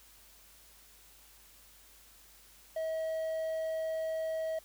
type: tone with hard clipping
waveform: triangle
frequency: 641 Hz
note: E5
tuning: 49 cents flat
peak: -33 dBFS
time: 2.76-4.59 s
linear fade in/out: 5 ms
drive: 6 dB
effects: added 50 Hz sine -65 dBFS peak until 4.64 s + white hiss -59 dBFS RMS until 4.64 s